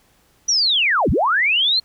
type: linear two-way sweep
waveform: sine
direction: down then up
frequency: 5960 to 36.71 to 4284 Hz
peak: -14 dBFS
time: 0.48-1.8 s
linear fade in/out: 10 ms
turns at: 1.1 s
effects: pink hiss -58 dBFS RMS until 1.84 s